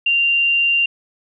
sine tone, 2778 Hz, F7, 10 cents flat, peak -13 dBFS, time 0.06-0.86 s, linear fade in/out 5 ms, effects none

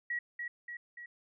sine tone with echo, 1917 Hz, A#6, 48 cents sharp, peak -32 dBFS, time 0.1-0.19 s, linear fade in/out 5 ms, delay 290 ms, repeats 3, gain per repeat -4 dB, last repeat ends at 1.06 s, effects none

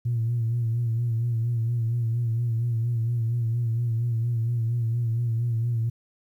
sine tone with vibrato, 116.54 Hz, A#2, in tune, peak -21 dBFS, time 0.05-5.9 s, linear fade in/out 10 ms, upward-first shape sine, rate 4.3 Hz, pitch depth 56 cents each way, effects tanh soft clip ceiling -18 dBFS + 10-bit

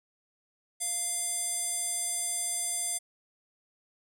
square tone with band-pass filter, 693 Hz, F5, 14 cents flat, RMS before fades -32 dBFS, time 0.8-2.99 s, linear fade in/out 20 ms, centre 8900 Hz, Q 5.6, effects none

